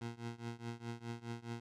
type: tone with tremolo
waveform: 20% pulse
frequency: 117.3 Hz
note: A#2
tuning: 11 cents sharp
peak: -34 dBFS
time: 0.01-1.6 s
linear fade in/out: 5 ms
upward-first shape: triangle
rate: 4.8 Hz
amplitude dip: 95%
effects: low-pass 7000 Hz 12 dB/octave